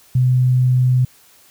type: tone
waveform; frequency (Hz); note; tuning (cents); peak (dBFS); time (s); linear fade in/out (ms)
sine; 126.8; B2; +46; -11; 0.15-1.05; 5
effects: white hiss -50 dBFS RMS until 1.5 s